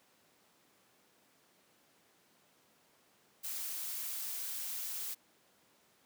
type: noise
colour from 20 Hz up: blue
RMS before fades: -40 dBFS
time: 3.43-5.15 s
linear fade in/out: 20 ms
effects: pink hiss -68 dBFS RMS until 6.05 s + high-pass 200 Hz 12 dB/octave